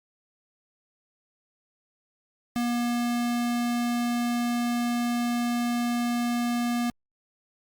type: tone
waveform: square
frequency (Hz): 239.4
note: A#3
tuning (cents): +46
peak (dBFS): -25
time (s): 2.56-6.9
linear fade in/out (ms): 0
effects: Opus 48 kbps